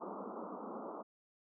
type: band-pass noise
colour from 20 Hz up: pink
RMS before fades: -45 dBFS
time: 0-1.03 s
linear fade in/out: 20 ms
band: 190 to 1300 Hz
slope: 96 dB/octave
effects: none